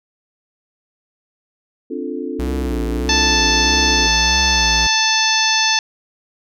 sine chord, D minor seventh, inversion third, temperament equal, 261.6 / 293.7 / 349.2 / 440 Hz, C4 / D4 / F4 / A4, 0 / 0 / 0 / 0 cents, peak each -27 / -27 / -28 / -28 dBFS, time 1.9-4.08 s, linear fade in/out 10 ms
square tone with vibrato, 61.3 Hz, B1, 12 cents flat, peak -21 dBFS, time 2.39-4.87 s, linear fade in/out 5 ms, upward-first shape sine, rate 1.6 Hz, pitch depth 130 cents each way
harmonic tone, 880 Hz, A5, in tune, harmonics 1 / 2 / 3 / 4 / 5 / 6 / 7, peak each -21 / -21 / -21 / -21 / -21 / -21 / -21 dBFS, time 3.09-5.79 s, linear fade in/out 2 ms
effects none

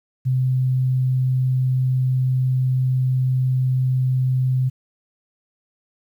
sine tone, 129 Hz, C3, 24 cents flat, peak -16 dBFS, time 0.25-4.7 s, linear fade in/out 20 ms, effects 9-bit

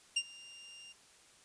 sawtooth tone with ADSR envelope, 2794 Hz, F7, in tune, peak -24 dBFS, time 0.16-0.93 s, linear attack 9 ms, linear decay 55 ms, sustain -23 dB, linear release 15 ms, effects white hiss -62 dBFS RMS until 1.44 s + resampled to 22050 Hz

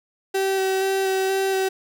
35% pulse tone with vibrato, 383.9 Hz, G4, 36 cents flat, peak -18 dBFS, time 0.34-1.69 s, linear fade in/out 10 ms, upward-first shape square, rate 2.1 Hz, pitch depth 10 cents each way, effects none

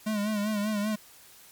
square tone with vibrato, 210 Hz, G#3, 19 cents sharp, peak -27 dBFS, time 0.06-0.96 s, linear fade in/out 10 ms, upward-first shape sine, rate 5.1 Hz, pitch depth 62 cents each way, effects white hiss -53 dBFS RMS until 1.51 s + MP3 96 kbps

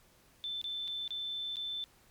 sine tone with dropouts, 3533 Hz, A7, 6 cents sharp, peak -35 dBFS, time 0.44-1.84 s, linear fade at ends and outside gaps 0 ms, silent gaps 0.615-0.642 / 0.876-0.88 / 1.078-1.106 / 1.558-1.568 s, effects pink hiss -64 dBFS RMS until 2.1 s + MP3 96 kbps

